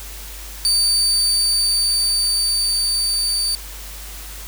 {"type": "tone with level ramp", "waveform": "30% pulse", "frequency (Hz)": 4599, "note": "D8", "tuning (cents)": -37, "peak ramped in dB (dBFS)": [-11, -15], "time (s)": [0.65, 3.55], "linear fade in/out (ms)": 0, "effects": ["added 50 Hz sine -34 dBFS peak until 4.47 s", "white hiss -36 dBFS RMS until 4.47 s"]}